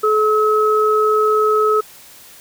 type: tone pair together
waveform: sine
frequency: 429.2 / 1286 Hz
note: A4 / E6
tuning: -43 / -43 cents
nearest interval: octave + perfect fifth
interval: 1900 cents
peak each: -14 / -15 dBFS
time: 0.03-1.81 s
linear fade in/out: 10 ms
effects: white hiss -42 dBFS RMS until 2.4 s